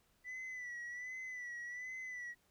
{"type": "tone with vibrato", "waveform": "sine", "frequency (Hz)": 1977, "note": "B6", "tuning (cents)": 1, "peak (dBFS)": -40, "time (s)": [0.24, 2.35], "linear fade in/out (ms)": 50, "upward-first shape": "sine", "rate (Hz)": 1.3, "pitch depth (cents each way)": 58, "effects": ["tanh soft clip ceiling -42 dBFS", "pink hiss -74 dBFS RMS until 2.5 s"]}